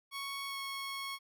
15% pulse tone with pitch glide, 1108.7 to 1098.5 Hz, C#6 to C#6, 0 to -16 cents, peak -32 dBFS, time 0.11-1.19 s, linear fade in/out 50 ms, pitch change -16 cents, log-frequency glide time 0.47-0.57 s, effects none

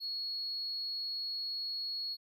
triangle tone, 4337 Hz, C#8, 39 cents flat, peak -32 dBFS, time 0-2.17 s, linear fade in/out 50 ms, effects tanh soft clip ceiling -33 dBFS

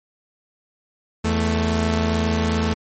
sawtooth tone pair together, 82.41 / 220 Hz, E2 / A3, 0 / 0 cents, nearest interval octave + perfect fourth, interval 1700 cents, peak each -17 dBFS, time 1.24-2.74 s, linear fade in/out 10 ms, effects low-pass 10000 Hz 12 dB/octave + MP3 32 kbps

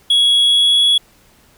triangle tone with pitch glide, 3341 to 3364 Hz, G#7 to G#7, +10 to +22 cents, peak -8 dBFS, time 0.1-0.98 s, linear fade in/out 5 ms, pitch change +12 cents, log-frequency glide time 0.42-0.82 s, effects pink hiss -51 dBFS RMS until 1.57 s

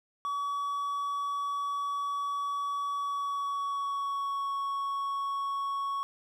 triangle tone with pitch glide, 1136 to 1110.1 Hz, C#6 to C#6, +42 to +2 cents, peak -28 dBFS, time 0.25-6.03 s, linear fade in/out 0 ms, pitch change -40 cents, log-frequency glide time 2.95-4.54 s, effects none

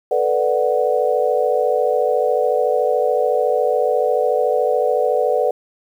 sine chord, B minor seventh, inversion third, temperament equal, 440 / 493.9 / 587.3 / 740 Hz, A4 / B4 / D5 / F#5, 0 / 0 / 0 / 0 cents, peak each -21 / -18 / -20 / -22 dBFS, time 0.11-5.51 s, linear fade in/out 5 ms, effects 8-bit

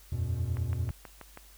triangle chord, E suspended second, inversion none, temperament equal with one note detuned, 82.41 / 92.5 / 120.3 Hz, E2 / F#2 / B2, 0 / 0 / -45 cents, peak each -31 dBFS, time 0.12-0.91 s, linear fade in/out 5 ms
click train, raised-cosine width 0.5 ms, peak -28 dBFS, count 6, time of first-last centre 0.57-1.374 s, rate 6.22 Hz
effects added 50 Hz sine -54 dBFS peak until 1.57 s + white hiss -57 dBFS RMS until 1.57 s

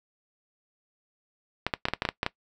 clicks, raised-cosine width 0.3 ms, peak -9 dBFS, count 10, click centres 1.666 / 1.738 / 1.854 / 1.885 / 1.936 / 2.021 / 2.052 / 2.089 / 2.231 / 2.264 s, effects noise-tail reverb RT60 0.1 s tail -19 dB re dry

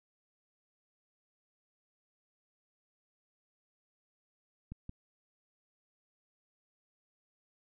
clicks, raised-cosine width 5 ms, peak -30 dBFS, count 2, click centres 4.72 / 4.894 s, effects none

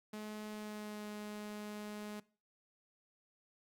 sawtooth tone with pitch glide, 212.8 to 209.6 Hz, G#3 to G#3, +42 to +16 cents, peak -39 dBFS, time 0.13-2.2 s, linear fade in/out 5 ms, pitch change -26 cents, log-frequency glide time 0.47-1.08 s, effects noise-tail reverb RT60 0.4 s tail -21 dB re dry + Opus 48 kbps

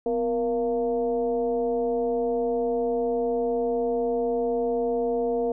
sine tone with frequency modulation, 469.9 Hz, A#4, 14 cents sharp, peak -22 dBFS, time 0.06-5.52 s, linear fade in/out 2 ms, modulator 219 Hz, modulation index 0.79, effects none

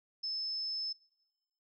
sine tone, 5240 Hz, E8, 11 cents flat, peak -34 dBFS, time 0.23-0.93 s, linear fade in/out 10 ms, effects noise-tail reverb RT60 1.0 s tail -22 dB re dry

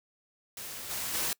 white noise with level steps, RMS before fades -41 / -35 / -31 dBFS, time 0.57-1.33 s, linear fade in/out 2 ms, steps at 0.89 / 1.13 s, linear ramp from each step 20 ms, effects noise-tail reverb RT60 0.1 s tail -25 dB re dry

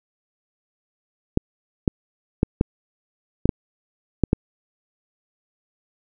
clicks, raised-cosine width 3 ms, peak -3 dBFS, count 8, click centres 1.374 / 1.878 / 2.431 / 2.611 / 3.456 / 3.492 / 4.237 / 4.331 s, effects none

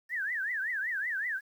sine tone with vibrato, 1750 Hz, A6, 10 cents flat, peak -30 dBFS, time 0.09-1.41 s, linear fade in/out 50 ms, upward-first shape triangle, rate 5.3 Hz, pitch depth 270 cents each way, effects 10-bit

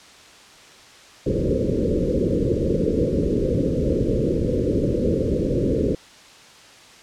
white low-pass noise, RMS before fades -21 dBFS, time 1.26-5.95 s, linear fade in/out 5 ms, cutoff 540 Hz, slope 96 dB/octave, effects white hiss -46 dBFS RMS until 7.02 s + low-pass 6000 Hz 12 dB/octave

